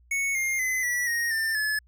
square tone with pitch steps, 2212 / 2121 / 2033 / 1949.2 / 1868.7 / 1791.5 / 1717.5 Hz, C#7 / C7 / B6 / B6 / A#6 / A6 / A6, -4 / +23 / +50 / -23 / +4 / +31 / -42 cents, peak -25 dBFS, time 0.11-1.79 s, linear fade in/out 5 ms, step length 240 ms, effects added 60 Hz sine -55 dBFS peak until 1.87 s

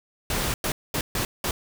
pink noise bursts at uneven times, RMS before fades -26 dBFS, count 5, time 0.3-0.54 / 0.64-0.72 / 0.94-1.01 / 1.15-1.25 / 1.44-1.51 s, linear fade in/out 2 ms, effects none

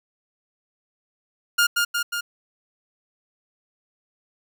sawtooth tone with echo, 1413 Hz, F6, 20 cents sharp, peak -12 dBFS, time 1.58-1.67 s, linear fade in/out 10 ms, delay 180 ms, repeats 3, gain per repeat -3 dB, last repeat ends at 2.21 s, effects none

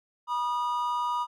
triangle tone pair together, 970 / 1227.1 Hz, B5 / D#6, -31 / -24 cents, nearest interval major third, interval 407 cents, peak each -26 / -29 dBFS, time 0.27-1.27 s, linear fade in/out 50 ms, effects none

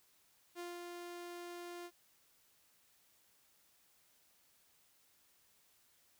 sawtooth tone with ADSR envelope, 349.2 Hz, F4, in tune, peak -39 dBFS, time 0.55-1.91 s, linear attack 44 ms, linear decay 190 ms, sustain -3 dB, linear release 58 ms, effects white hiss -71 dBFS RMS until 6.19 s

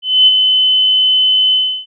sine tone with ADSR envelope, 3034 Hz, F#7, 43 cents sharp, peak -3 dBFS, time 0.02-1.86 s, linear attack 250 ms, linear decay 31 ms, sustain -5 dB, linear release 330 ms, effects none

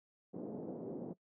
pink band-pass noise, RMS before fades -44 dBFS, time 0.33-1.14 s, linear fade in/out 20 ms, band 180 to 550 Hz, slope 24 dB/octave, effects noise-tail reverb RT60 0.1 s tail -20 dB re dry

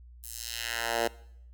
10% pulse tone with high-pass filter sweep, 116.4 Hz, A#2, 2 cents flat, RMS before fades -33 dBFS, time 0.23-1.08 s, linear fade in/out 10 ms, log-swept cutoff 11000 to 440 Hz, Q 1.1, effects noise-tail reverb RT60 0.7 s tail -20 dB re dry + added 60 Hz sine -48 dBFS peak until 1.53 s

